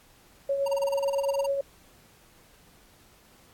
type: tone with tremolo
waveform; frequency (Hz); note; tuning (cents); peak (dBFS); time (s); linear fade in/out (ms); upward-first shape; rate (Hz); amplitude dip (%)
sine; 554.4; C#5; 0; -22; 0.49-1.61; 5; triangle; 9.1; 50
type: tone bursts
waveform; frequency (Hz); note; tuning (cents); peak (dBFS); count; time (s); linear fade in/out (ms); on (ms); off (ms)
square; 930; A#5; -4; -31; 16; 0.66-1.463; 5; 23; 29
effects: pink hiss -58 dBFS RMS until 3.53 s + AAC 64 kbps